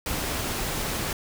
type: noise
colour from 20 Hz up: pink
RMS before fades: -29 dBFS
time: 0.06-1.13 s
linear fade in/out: 2 ms
effects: none